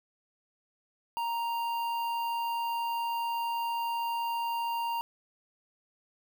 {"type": "tone with notch filter", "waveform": "square", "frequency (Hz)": 932.3, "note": "A#5", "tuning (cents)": 0, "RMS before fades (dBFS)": -32, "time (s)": [1.17, 5.01], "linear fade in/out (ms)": 0, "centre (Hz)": 7200, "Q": 0.56, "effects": []}